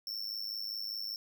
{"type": "tone with amplitude modulation", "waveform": "square", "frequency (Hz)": 5410, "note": "E8", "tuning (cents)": 44, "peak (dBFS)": -33, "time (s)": [0.07, 1.16], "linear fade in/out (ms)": 2, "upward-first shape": "sine", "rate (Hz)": 105, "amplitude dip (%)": 90, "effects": []}